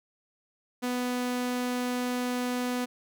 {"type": "tone", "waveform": "sawtooth", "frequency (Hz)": 247.8, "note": "B3", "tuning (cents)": 6, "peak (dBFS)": -24, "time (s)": [0.82, 2.86], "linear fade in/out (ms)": 20, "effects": []}